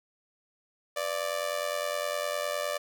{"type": "tone with amplitude modulation", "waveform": "sawtooth", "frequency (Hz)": 587.3, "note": "D5", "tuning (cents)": 0, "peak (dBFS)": -22, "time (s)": [0.96, 2.78], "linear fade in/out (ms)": 10, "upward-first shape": "sine", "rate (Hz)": 89.8, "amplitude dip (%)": 80, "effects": []}